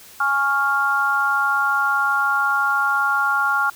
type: chord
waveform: sine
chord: Db major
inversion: second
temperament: equal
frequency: 830.6 / 1108.7 / 1396.9 Hz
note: Ab5 / Db6 / F6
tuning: 0 / 0 / 0 cents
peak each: -24 / -23 / -18 dBFS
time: 0.2-3.7 s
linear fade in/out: 5 ms
effects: white hiss -44 dBFS RMS until 3.75 s